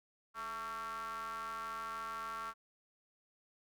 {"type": "ring-modulated tone", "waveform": "square", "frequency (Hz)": 116.54, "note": "A#2", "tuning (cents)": 0, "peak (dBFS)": -38, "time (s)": [0.34, 2.54], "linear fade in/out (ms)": 50, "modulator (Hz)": 1240, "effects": []}